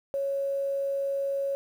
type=tone; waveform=sine; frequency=553 Hz; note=C#5; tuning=4 cents flat; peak=-26 dBFS; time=0.14-1.55 s; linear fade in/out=0 ms; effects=9-bit